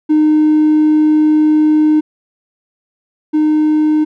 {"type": "tone pair in turn", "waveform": "triangle", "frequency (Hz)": [306.6, 306.6], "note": ["D#4", "D#4"], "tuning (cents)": [-25, -25], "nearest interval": "unison", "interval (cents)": 0, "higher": "neither", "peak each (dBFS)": [-4, -6], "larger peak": "first", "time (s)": [[0.09, 2.01], [3.33, 4.05]], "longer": "first", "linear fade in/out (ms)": 20, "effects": ["tanh soft clip ceiling -3 dBFS"]}